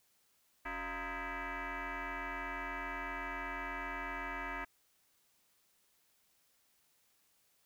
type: tone with frequency modulation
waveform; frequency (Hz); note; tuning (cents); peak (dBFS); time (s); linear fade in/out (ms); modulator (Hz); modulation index
sine; 369; F#4; -5; -37; 0.65-4.65; 10; 325; 6
effects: tanh soft clip ceiling -33 dBFS + white hiss -73 dBFS RMS until 7.65 s